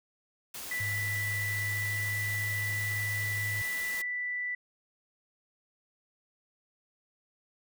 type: noise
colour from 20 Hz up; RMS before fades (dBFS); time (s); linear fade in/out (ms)
white; -41; 0.54-4.02; 5
type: tone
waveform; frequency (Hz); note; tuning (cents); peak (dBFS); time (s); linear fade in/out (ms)
sine; 1975.5; B6; 0; -31; 0.71-4.55; 5
type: tone with pitch glide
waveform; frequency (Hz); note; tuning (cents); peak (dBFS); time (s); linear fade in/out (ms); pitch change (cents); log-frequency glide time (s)
sine; 103.83 to 104.73; G#2 to G#2; 0 to +15; -35; 0.8-3.62; 5; +15; 1.73-2.16
effects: none